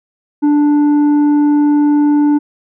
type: tone with tanh clipping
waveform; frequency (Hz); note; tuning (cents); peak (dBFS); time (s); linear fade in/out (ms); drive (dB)
triangle; 293.7; D4; 0; -9; 0.42-2.39; 20; 10
effects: none